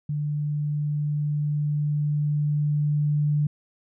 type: tone with level ramp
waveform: sine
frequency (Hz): 148.1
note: D3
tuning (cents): +15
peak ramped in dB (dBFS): -24 to -19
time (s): 0.09-3.47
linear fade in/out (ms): 5
effects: none